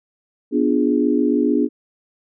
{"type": "chord", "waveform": "sine", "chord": "B diminished seventh", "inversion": "none", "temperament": "equal", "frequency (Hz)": [246.9, 293.7, 349.2, 415.3], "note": ["B3", "D4", "F4", "Ab4"], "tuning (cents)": [0, 0, 0, 0], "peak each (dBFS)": [-19, -18, -23, -22], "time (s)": [0.51, 1.69], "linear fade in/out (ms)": 50, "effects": []}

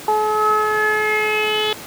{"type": "tone with low-pass filter sweep", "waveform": "sawtooth", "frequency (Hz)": 427.6, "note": "A4", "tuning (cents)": -49, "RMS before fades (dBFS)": -18, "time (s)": [0.08, 1.73], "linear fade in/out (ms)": 2, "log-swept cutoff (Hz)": [930, 3400], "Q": 7.1, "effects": ["pink hiss -34 dBFS RMS until 1.86 s", "high-pass 150 Hz 12 dB/octave"]}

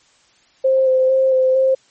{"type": "tone with vibrato", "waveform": "sine", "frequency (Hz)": 523.3, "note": "C5", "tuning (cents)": 0, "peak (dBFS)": -11, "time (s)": [0.64, 1.75], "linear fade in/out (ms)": 10, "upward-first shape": "square", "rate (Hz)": 2.2, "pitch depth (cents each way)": 15, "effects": ["white hiss -55 dBFS RMS until 1.9 s", "MP3 32 kbps"]}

